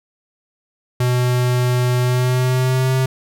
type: tone with pitch glide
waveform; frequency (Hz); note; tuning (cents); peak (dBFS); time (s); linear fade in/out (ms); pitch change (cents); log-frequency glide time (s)
square; 124.3 to 130.78; B2 to C3; +12 to 0; -15; 1-3.06; 5; +88; 2.01-2.95
effects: none